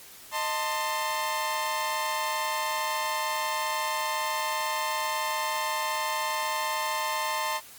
sawtooth chord, A diminished, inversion second, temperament equal with one note detuned, 622.3 / 892.3 / 1046.5 Hz, Eb5 / A5 / C6, 0 / +24 / 0 cents, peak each -32 / -27 / -27 dBFS, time 0.31-7.61 s, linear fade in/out 50 ms, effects white hiss -48 dBFS RMS until 7.78 s + Opus 48 kbps

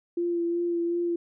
sine tone with vibrato, 343.3 Hz, F4, 30 cents flat, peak -24 dBFS, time 0.17-1.16 s, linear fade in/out 5 ms, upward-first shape sine, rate 2.7 Hz, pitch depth 18 cents each way, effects none

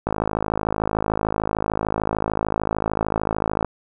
click train, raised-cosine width 1 ms, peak -7 dBFS, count 192, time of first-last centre 0.07-3.647 s, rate 53.4 Hz, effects none

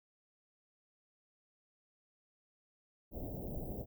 pink band-stop noise, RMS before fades -42 dBFS, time 3.11-3.86 s, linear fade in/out 50 ms, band 700 to 16000 Hz, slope 48 dB/octave, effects none

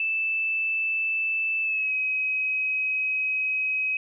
sine tone with pitch glide, 2637 to 2538 Hz, E7 to D#7, 0 to +34 cents, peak -23 dBFS, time 0-3.97 s, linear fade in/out 2 ms, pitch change -66 cents, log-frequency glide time 1.62-1.93 s, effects none

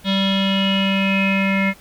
square tone with low-pass filter sweep, 194.5 Hz, G3, 13 cents flat, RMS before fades -18 dBFS, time 0.04-1.74 s, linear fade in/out 50 ms, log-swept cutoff 3500 to 2200 Hz, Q 9.9, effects pink hiss -47 dBFS RMS until 1.8 s

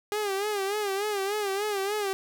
sawtooth tone with vibrato, 405.2 Hz, G#4, 43 cents flat, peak -23 dBFS, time 0.12-2.13 s, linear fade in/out 0 ms, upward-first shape sine, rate 3.4 Hz, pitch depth 89 cents each way, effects 9-bit

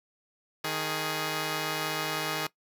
5% pulse tone pair together, 155.56 / 417 Hz, D#3 / G#4, 0 / +7 cents, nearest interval octave + perfect fourth, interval 1707 cents, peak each -21 dBFS, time 0.64-2.47 s, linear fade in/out 5 ms, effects noise-tail reverb RT60 0.1 s tail -19 dB re dry

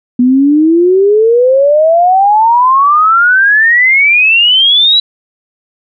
sine exponential sweep, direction up, 242.4 to 3958 Hz, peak -4 dBFS, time 0.19-5 s, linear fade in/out 5 ms, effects none

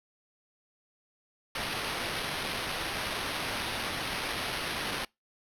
white noise with sample-and-hold, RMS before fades -34 dBFS, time 1.55-5.05 s, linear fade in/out 5 ms, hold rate 7350 Hz, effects noise-tail reverb RT60 0.2 s tail -25 dB re dry + low-pass 12000 Hz 12 dB/octave

